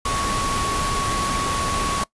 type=tone in noise; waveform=sine; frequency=1114 Hz; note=C#6; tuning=8 cents sharp; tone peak=-23 dBFS; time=0.05-2.04 s; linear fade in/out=5 ms; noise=pink; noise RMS=-25 dBFS; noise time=0.05-2.04 s; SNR=-1 dB; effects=noise-tail reverb RT60 0.1 s tail -21 dB re dry + resampled to 24000 Hz